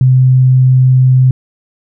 sine tone, 129 Hz, C3, 24 cents flat, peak -4 dBFS, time 0.01-1.31 s, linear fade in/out 2 ms, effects none

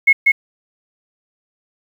sine tone with echo, 2174 Hz, C#7, 34 cents flat, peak -6 dBFS, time 0.07-0.13 s, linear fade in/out 10 ms, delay 190 ms, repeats 1, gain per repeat -2 dB, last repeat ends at 0.32 s, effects 7-bit

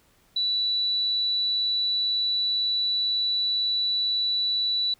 sine tone, 3951 Hz, B7, in tune, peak -22 dBFS, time 0.36-4.94 s, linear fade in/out 5 ms, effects pink hiss -62 dBFS RMS until 4.99 s

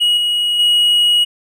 triangle tone with level steps, 2902 Hz, F#7, 34 cents flat, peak -9 / -12 / -8 dBFS, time 0-1.25 s, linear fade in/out 20 ms, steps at 0.17 / 0.59 s, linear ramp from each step 5 ms, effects none

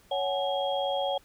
sine tone cluster, 557 / 747 / 843 / 3274 Hz, C#5 / F#5 / G#5 / G#7, +8 / +16 / +26 / -25 cents, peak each -29 / -31 / -35 / -35 dBFS, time 0.11-1.18 s, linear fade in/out 5 ms, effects pink hiss -60 dBFS RMS until 1.24 s

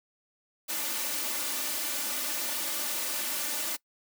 white noise with comb filter, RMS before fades -32 dBFS, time 0.68-3.77 s, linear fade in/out 20 ms, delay 3.4 ms, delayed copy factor +0.8, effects noise-tail reverb RT60 0.1 s tail -22 dB re dry + high-pass 200 Hz 12 dB/octave

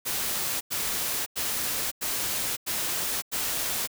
white noise bursts, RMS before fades -29 dBFS, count 6, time 0.05-3.875 s, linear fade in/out 20 ms, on 560 ms, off 93 ms, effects none

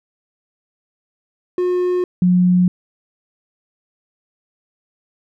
triangle / sine tone pair in turn, 360.3 / 180.15 Hz, F#4 / F#3, -46 / -46 cents, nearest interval octave, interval 1200 cents, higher first, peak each -13 / -10 dBFS, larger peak second, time 1.58-2.04 / 2.22-2.68 s, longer neither, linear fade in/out 2 ms, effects none

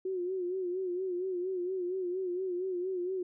sine tone with vibrato, 365.9 Hz, F#4, 19 cents flat, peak -31 dBFS, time 0.05-3.23 s, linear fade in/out 5 ms, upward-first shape sine, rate 4.3 Hz, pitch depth 73 cents each way, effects none

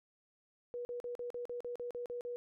sine tone bursts, 484.2 Hz, B4, 34 cents flat, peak -38 dBFS, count 11, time 0.74-2.36 s, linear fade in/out 0 ms, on 110 ms, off 41 ms, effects none

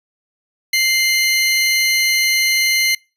25% pulse tone pair together, 2093 / 2960 Hz, C7 / F#7, 0 / 0 cents, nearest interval tritone, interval 600 cents, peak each -10 / -20 dBFS, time 0.73-2.95 s, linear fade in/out 5 ms, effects noise-tail reverb RT60 0.3 s tail -26 dB re dry + resampled to 32000 Hz

